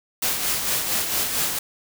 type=noise with tremolo; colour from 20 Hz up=white; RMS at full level=-22 dBFS; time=0.22-1.59 s; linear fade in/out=5 ms; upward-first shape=sine; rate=4.4 Hz; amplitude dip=45%; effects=none